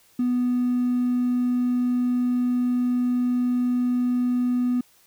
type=tone with hard clipping; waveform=triangle; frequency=246.9 Hz; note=B3; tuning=in tune; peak=-20 dBFS; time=0.19-4.81 s; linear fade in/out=5 ms; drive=4 dB; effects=white hiss -58 dBFS RMS until 5.06 s

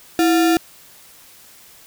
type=tone with sample-and-hold; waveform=sine; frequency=329.6 Hz; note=E4; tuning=in tune; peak=-12 dBFS; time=0.19-0.57 s; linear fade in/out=0 ms; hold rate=1050 Hz; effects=white hiss -46 dBFS RMS until 1.86 s

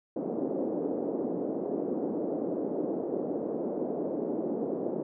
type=band-pass noise; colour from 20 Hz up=pink; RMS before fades=-32 dBFS; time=0.16-5.03 s; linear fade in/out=5 ms; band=250 to 540 Hz; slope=24 dB/octave; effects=none

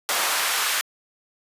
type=noise with high-pass filter sweep; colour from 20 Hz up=pink; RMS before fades=-23 dBFS; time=0.09-0.81 s; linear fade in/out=0 ms; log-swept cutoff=830 to 1400 Hz; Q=1; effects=resampled to 32000 Hz

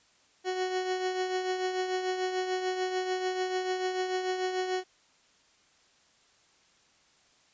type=tone with tremolo; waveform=30% pulse; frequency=370 Hz; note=F#4; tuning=in tune; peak=-24 dBFS; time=0.44-4.84 s; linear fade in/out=50 ms; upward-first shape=triangle; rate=6.8 Hz; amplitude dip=55%; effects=white hiss -64 dBFS RMS until 7.53 s + resampled to 16000 Hz

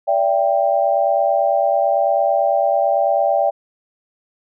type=tone cluster; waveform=sine; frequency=579 / 668 / 789 Hz; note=D5 / E5 / G5; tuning=-25 / +23 / +11 cents; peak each=-18 dBFS; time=0.07-3.51 s; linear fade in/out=20 ms; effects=none

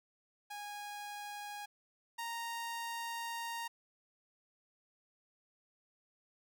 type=tone pair in turn; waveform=sawtooth; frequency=824 / 929.5 Hz; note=G#5 / A#5; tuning=-14 / -5 cents; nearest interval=major second; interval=209 cents; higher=second; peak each=-39 / -35 dBFS; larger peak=second; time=0.5-1.66 / 2.18-3.68 s; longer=second; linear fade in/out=10 ms; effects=none

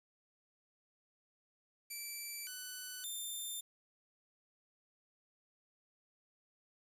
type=tone with pitch steps; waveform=5% pulse; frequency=2327 / 1496 / 3583 Hz; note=D7 / F#6 / A7; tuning=-17 / +19 / +31 cents; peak=-33 dBFS; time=1.9-3.61 s; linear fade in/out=10 ms; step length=570 ms; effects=resampled to 32000 Hz + 11-bit

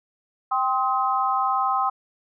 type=chord; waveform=sine; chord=C minor; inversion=second; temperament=equal with one note detuned; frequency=784 / 1046.5 / 1270.7 Hz; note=G5 / C6 / Eb6; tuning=0 / 0 / +36 cents; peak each=-24 dBFS; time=0.51-1.9 s; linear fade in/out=10 ms; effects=none

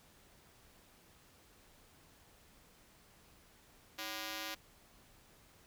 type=ring-modulated tone; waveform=5% pulse; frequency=440 Hz; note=A4; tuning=in tune; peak=-26 dBFS; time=3.98-4.55 s; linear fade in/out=10 ms; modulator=121 Hz; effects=pink hiss -64 dBFS RMS until 5.66 s

